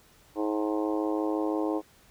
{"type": "harmonic tone with a mistuned harmonic", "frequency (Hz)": 105.9, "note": "G#2", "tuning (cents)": 34, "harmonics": [3, 4, 5, 6, 7, 8, 9, 10], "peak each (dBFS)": [-28, -33, -34, -40, -39, -41, -41, -42], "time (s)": [0.35, 1.82], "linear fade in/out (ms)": 50, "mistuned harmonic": 9, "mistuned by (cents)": -48, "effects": ["pink hiss -59 dBFS RMS until 2.1 s"]}